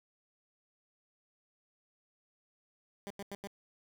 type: tone bursts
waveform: 15% pulse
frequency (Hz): 200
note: G3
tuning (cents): +35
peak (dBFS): -34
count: 4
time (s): 3.07-3.473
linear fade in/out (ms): 0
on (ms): 34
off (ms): 89
effects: none